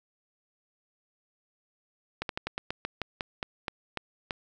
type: slowing click train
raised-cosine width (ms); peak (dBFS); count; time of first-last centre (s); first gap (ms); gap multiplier
0.3; -15; 13; 2.22-4.308; 72; 1.15
effects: none